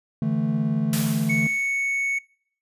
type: chord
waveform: triangle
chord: D suspended second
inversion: none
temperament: equal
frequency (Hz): 146.83 / 164.81 / 220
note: D3 / E3 / A3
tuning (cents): 0 / 0 / 0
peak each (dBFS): -24 / -25 / -22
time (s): 0.22-1.47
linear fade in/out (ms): 2
type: noise with exponential decay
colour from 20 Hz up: white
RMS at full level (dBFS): -27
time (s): 0.93-2.04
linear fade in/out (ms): 1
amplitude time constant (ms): 240
type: tone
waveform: triangle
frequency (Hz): 2217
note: C#7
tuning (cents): 0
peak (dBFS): -20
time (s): 1.29-2.19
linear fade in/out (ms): 10
effects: noise-tail reverb RT60 0.6 s tail -25 dB re dry + resampled to 32000 Hz